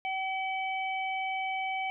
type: harmonic tone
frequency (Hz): 763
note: G5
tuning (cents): -47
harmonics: 1 / 3 / 4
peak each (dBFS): -32 / -34 / -44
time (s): 0.05-1.9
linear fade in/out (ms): 0
effects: none